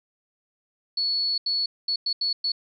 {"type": "tone bursts at uneven times", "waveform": "sine", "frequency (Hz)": 4406, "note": "C#8", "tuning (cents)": -11, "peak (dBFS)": -22, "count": 6, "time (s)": [[0.97, 1.38], [1.46, 1.66], [1.88, 1.96], [2.06, 2.13], [2.21, 2.33], [2.44, 2.52]], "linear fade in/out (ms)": 5, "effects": []}